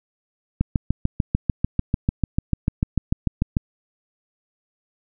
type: click train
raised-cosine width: 5 ms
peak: -6 dBFS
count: 21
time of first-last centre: 0.61-3.569 s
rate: 6.76 Hz
effects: none